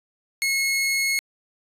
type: tone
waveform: sawtooth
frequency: 2174 Hz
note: C#7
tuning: 34 cents flat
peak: -17 dBFS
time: 0.42-1.19 s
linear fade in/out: 0 ms
effects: resampled to 32000 Hz